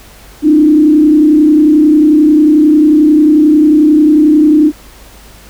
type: tone with frequency modulation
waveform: sine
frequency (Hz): 303.8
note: D#4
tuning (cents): -41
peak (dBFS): -3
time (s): 0.42-4.72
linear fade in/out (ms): 50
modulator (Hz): 31.2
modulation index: 0.64
effects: added 50 Hz sine -38 dBFS peak until 5.49 s + pink hiss -38 dBFS RMS until 5.49 s